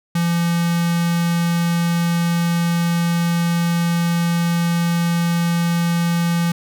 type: tone with notch filter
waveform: square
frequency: 170.4 Hz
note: F3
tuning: 42 cents flat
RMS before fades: -18 dBFS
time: 0.15-6.52 s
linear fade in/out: 5 ms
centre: 570 Hz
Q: 1.4
effects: none